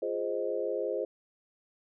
sine chord, F minor seventh, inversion none, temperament equal, 349.2 / 415.3 / 523.3 / 622.3 Hz, F4 / Ab4 / C5 / Eb5, 0 / 0 / 0 / 0 cents, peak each -37 / -34 / -33 / -37 dBFS, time 0.02-1.05 s, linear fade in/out 5 ms, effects none

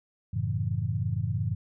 sine chord, F# minor seventh, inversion none, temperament equal, 92.5 / 110 / 138.59 / 164.81 Hz, F#2 / A2 / C#3 / E3, 0 / 0 / 0 / 0 cents, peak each -32 / -29 / -33 / -35 dBFS, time 0.33-1.55 s, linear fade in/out 10 ms, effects none

